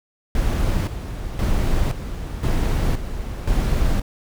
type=noise with tremolo; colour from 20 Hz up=brown; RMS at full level=-19 dBFS; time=0.35-4.02 s; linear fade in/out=2 ms; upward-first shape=square; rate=0.96 Hz; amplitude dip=65%; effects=none